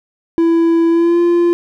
triangle tone with pitch glide, 332.8 to 345.3 Hz, E4 to F4, +17 to -20 cents, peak -7 dBFS, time 0.38-1.53 s, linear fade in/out 0 ms, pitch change +63 cents, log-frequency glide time 0.89-1.2 s, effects none

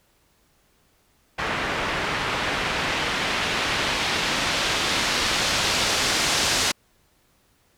white noise with low-pass filter sweep, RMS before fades -24 dBFS, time 1.38-6.72 s, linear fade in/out 10 ms, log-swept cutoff 1900 to 5900 Hz, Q 0.87, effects pink hiss -63 dBFS RMS until 7.77 s

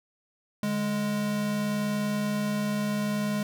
square tone pair together, 146.83 / 207.4 Hz, D3 / G#3, 0 / -2 cents, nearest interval tritone, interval 598 cents, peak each -37 / -27 dBFS, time 0.63-3.43 s, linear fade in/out 2 ms, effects none

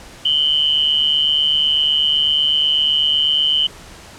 sine tone pair together, 2951 / 3099 Hz, F#7 / G7, -5 / -21 cents, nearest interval minor second, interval 84 cents, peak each -16 dBFS, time 0.25-3.67 s, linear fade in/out 5 ms, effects pink hiss -39 dBFS RMS until 4.18 s + low-pass 9000 Hz 12 dB/octave

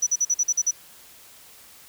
sine tone bursts, 5920 Hz, F#8, in tune, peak -16 dBFS, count 8, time 0.02-0.711 s, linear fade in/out 10 ms, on 47 ms, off 45 ms, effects tanh soft clip ceiling -15 dBFS + white hiss -49 dBFS RMS until 1.88 s

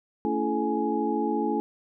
sine tone cluster, 224.6 / 283.9 / 337.5 / 429.8 / 836 Hz, A3 / C#4 / E4 / A4 / G#5, +36 / +41 / +41 / -41 / +11 cents, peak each -30 dBFS, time 0.25-1.6 s, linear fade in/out 0 ms, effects none

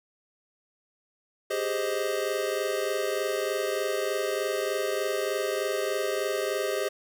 square chord, Ab major seventh, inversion third, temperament equal, 392 / 415.3 / 523.3 / 622.3 Hz, G4 / Ab4 / C5 / Eb5, 0 / 0 / 0 / 0 cents, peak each -33 dBFS, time 1.5-6.89 s, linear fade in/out 10 ms, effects none

